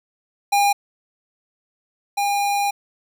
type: tone pair in turn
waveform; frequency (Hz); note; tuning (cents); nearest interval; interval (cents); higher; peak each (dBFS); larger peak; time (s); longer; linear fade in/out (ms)
square; 809 / 809; G#5 / G#5; -46 / -46; unison; 0; neither; -15 / -19; first; 0.52-0.73 / 2.17-2.71; second; 10
effects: none